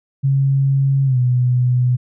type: tone with pitch glide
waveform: sine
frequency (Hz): 136.7 to 124.63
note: C#3 to B2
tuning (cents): -24 to +16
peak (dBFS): -12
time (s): 0.23-1.97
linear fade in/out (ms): 20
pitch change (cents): -160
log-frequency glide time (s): 1.05-1.18
effects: none